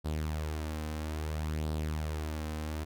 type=tone with flanger; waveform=sawtooth; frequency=77.2 Hz; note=D#2; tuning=13 cents flat; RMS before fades=-35 dBFS; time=0.04-2.85 s; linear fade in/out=20 ms; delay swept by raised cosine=0.22 to 3.92 ms; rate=0.6 Hz; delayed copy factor=+0.5; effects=none